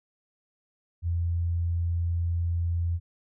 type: tone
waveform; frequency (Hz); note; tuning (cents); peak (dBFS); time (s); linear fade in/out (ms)
sine; 85.3; F2; -40; -24; 1.02-3; 50
effects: none